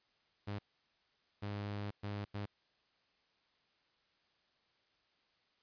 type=tone bursts at uneven times; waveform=sawtooth; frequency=102.4 Hz; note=G#2; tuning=24 cents flat; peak=-35 dBFS; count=4; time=0.47-0.59 / 1.42-1.91 / 2.03-2.25 / 2.34-2.46 s; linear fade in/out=10 ms; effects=white hiss -75 dBFS RMS until 5.62 s + resampled to 11025 Hz